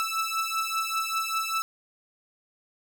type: beating tone pair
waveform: sawtooth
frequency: 1314 / 1319.1 Hz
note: E6 / E6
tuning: -6 / +1 cents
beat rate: 5.1 Hz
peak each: -26 dBFS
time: 0-1.62 s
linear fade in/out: 0 ms
effects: none